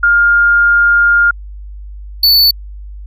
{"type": "tone pair in turn", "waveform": ["sine", "square"], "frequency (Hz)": [1410, 4476], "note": ["F6", "C#8"], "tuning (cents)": [16, 16], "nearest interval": "octave + minor sixth", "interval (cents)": 2000, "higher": "second", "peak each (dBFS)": -6, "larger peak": "neither", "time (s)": [[0.03, 1.31], [2.23, 2.51]], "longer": "first", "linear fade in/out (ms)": 5, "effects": ["added 50 Hz sine -26 dBFS peak until 3.06 s"]}